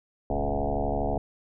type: tone with frequency modulation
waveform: sine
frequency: 349.2 Hz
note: F4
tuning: in tune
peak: -24 dBFS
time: 0.3-1.18 s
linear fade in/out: 2 ms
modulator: 72.3 Hz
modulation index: 5.9
effects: none